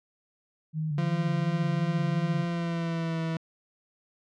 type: tone with vibrato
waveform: sine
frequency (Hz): 151.7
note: D#3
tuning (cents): -44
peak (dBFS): -27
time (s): 0.73-2.46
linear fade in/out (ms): 50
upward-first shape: square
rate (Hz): 2.8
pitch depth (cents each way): 54
type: tone with pitch glide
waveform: 40% pulse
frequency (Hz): 171.8 to 163.1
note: F3 to E3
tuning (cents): -28 to -18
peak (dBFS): -27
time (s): 0.98-3.37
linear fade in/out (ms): 2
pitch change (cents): -90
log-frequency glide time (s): 2.45-3.22
effects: low-pass 4000 Hz 12 dB/octave